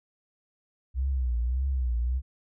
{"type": "tone with vibrato", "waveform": "sine", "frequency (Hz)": 62.9, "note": "B1", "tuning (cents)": 32, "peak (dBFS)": -24, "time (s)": [0.94, 2.22], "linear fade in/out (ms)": 50, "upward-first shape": "triangle", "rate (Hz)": 1.7, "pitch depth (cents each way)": 150, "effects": []}